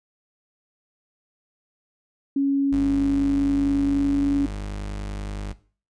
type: tone with pitch glide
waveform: sine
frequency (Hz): 277.2 to 281.1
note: C#4 to C#4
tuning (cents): 0 to +24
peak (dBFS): -18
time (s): 2.36-4.46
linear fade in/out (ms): 5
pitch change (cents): +24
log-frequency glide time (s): 2.59-4.24
type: tone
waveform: 40% pulse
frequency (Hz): 50.6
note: G#1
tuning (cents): -44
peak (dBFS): -27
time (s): 2.72-5.53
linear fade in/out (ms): 10
effects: noise-tail reverb RT60 0.4 s tail -17 dB re dry + resampled to 22050 Hz